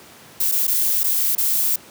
violet noise with dropouts, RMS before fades -19 dBFS, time 0.4-1.76 s, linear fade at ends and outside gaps 5 ms, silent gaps 0.516-0.521 / 0.67-0.677 / 1.034-1.04 / 1.352-1.379 s, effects pink hiss -44 dBFS RMS until 1.9 s + high-pass 150 Hz 12 dB/octave

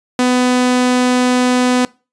sawtooth tone, 250 Hz, B3, 21 cents sharp, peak -7 dBFS, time 0.19-1.85 s, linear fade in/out 2 ms, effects noise-tail reverb RT60 0.3 s tail -23 dB re dry + resampled to 22050 Hz

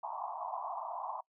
white band-pass noise, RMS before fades -40 dBFS, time 0.03-1.21 s, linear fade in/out 10 ms, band 660 to 1100 Hz, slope 96 dB/octave, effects noise-tail reverb RT60 0.1 s tail -23 dB re dry

